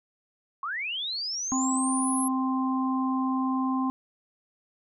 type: linear sweep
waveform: sine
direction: up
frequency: 1046.5 to 11270 Hz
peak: -29 dBFS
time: 0.63-2.28 s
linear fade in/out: 2 ms
type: harmonic tone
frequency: 261.6 Hz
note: C4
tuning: in tune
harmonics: 1 / 3 / 4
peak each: -25 / -35 / -31 dBFS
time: 1.52-3.9 s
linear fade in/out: 0 ms
effects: none